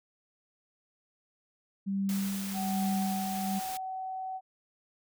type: tone with tremolo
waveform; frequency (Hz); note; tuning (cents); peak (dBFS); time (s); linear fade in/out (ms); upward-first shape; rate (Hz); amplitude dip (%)
sine; 196; G3; 0; -27; 1.86-3.6; 20; sine; 1.2; 55
type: noise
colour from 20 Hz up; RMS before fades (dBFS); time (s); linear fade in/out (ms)
white; -41; 2.09-3.77; 0
type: tone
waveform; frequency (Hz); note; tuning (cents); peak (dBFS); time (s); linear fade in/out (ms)
sine; 755; F#5; +35; -34; 2.53-4.41; 50
effects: none